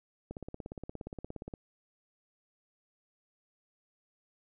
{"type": "click train", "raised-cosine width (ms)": 2, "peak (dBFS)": -27, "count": 22, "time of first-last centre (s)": [0.31, 1.538], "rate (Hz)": 17.1, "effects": []}